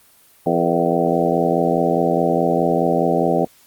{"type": "harmonic tone with a mistuned harmonic", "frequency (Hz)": 84.8, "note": "E2", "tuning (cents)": 50, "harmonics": [2, 3, 4, 5, 6, 7, 8, 9], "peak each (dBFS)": [-23, -23, -23, -23, -23, -23, -23, -23], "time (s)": [0.46, 3.45], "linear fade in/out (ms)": 5, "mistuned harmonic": 6, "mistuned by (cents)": -53, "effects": ["white hiss -52 dBFS RMS until 3.66 s", "Opus 32 kbps"]}